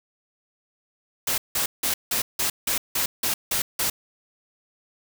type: noise bursts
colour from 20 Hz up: white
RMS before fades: -24 dBFS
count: 10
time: 1.27-3.9 s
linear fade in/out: 5 ms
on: 110 ms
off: 170 ms
effects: none